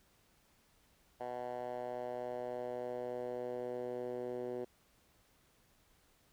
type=tone with band-pass filter sweep; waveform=10% pulse; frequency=123.47 Hz; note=B2; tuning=in tune; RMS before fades=-41 dBFS; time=1.2-4.65 s; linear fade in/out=10 ms; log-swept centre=720 to 410 Hz; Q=2.4; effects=pink hiss -70 dBFS RMS until 6.32 s